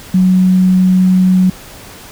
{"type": "tone", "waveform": "sine", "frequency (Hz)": 185, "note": "F#3", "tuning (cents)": 0, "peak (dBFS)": -6, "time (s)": [0.14, 1.5], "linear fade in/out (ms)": 5, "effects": ["pink hiss -34 dBFS RMS until 2.11 s"]}